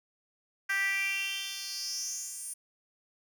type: tone with high-pass filter sweep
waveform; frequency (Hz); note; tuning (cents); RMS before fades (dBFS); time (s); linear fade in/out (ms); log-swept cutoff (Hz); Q
10% pulse; 392; G4; 0; -34; 0.69-2.54; 10; 1700 to 9300; 5.5
effects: none